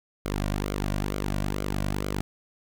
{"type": "tone with flanger", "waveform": "sawtooth", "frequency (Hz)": 49.87, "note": "G1", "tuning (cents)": 30, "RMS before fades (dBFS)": -29, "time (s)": [0.25, 2.21], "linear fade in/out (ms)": 0, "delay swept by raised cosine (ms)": [1.1, 2.4], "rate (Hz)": 2.2, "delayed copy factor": -0.7, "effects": []}